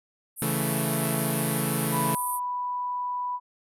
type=band-pass noise; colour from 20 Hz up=white; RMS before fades=-34 dBFS; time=0.36-2.4 s; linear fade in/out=50 ms; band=8800 to 13000 Hz; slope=96 dB/octave
type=chord; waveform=sawtooth; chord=A major; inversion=first; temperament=equal; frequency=138.59 / 164.81 / 220 Hz; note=C#3 / E3 / A3; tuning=0 / 0 / 0 cents; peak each=-26 dBFS; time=0.42-2.15 s; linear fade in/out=2 ms
type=tone; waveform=sine; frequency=987.8 Hz; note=B5; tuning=in tune; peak=-27 dBFS; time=1.91-3.4 s; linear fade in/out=50 ms
effects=none